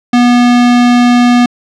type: tone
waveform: square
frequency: 243.2 Hz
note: B3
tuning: 26 cents flat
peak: -5 dBFS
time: 0.13-1.46 s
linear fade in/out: 5 ms
effects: low-pass 5000 Hz 12 dB/octave